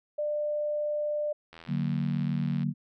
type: tone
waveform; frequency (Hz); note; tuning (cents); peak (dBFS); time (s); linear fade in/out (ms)
sine; 596; D5; +25; -27; 0.18-1.33; 10
type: click train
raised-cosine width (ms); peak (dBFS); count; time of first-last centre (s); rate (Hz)
0.3; -31; 92; 1.53-2.632; 82.6
type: chord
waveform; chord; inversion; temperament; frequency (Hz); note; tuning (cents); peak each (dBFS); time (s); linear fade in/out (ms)
sine; D augmented; none; equal; 146.83 / 185 / 233.1; D3 / F#3 / A#3; 0 / 0 / 0; -29 / -31 / -32; 1.67-2.74; 50
effects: none